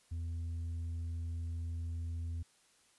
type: tone with tanh clipping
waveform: sine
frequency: 83.5 Hz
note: E2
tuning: 23 cents sharp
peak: -37 dBFS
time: 0.11-2.43 s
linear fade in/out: 10 ms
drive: 3 dB
effects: white hiss -68 dBFS RMS until 2.98 s + resampled to 24000 Hz